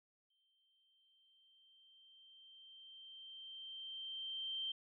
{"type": "tone with exponential growth", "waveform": "sine", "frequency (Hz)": 3136, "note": "G7", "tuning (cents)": 0, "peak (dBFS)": -38, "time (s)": [0.3, 4.72], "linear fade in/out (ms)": 5, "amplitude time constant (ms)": 960, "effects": []}